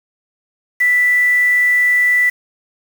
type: tone with quantisation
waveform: sine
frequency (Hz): 1975.5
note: B6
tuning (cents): 0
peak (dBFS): -10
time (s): 0.8-2.3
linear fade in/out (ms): 10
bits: 5
effects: none